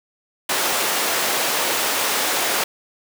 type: high-pass noise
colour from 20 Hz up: pink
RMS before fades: -21 dBFS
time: 0.49-2.64 s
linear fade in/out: 5 ms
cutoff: 500 Hz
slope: 12 dB/octave
effects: none